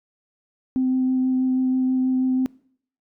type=tone with vibrato; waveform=sine; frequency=258.1 Hz; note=C4; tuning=23 cents flat; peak=-17 dBFS; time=0.76-2.46 s; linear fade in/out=0 ms; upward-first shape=sine; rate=6.2 Hz; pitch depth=9 cents each way; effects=noise-tail reverb RT60 0.6 s tail -23 dB re dry + tanh soft clip ceiling -13 dBFS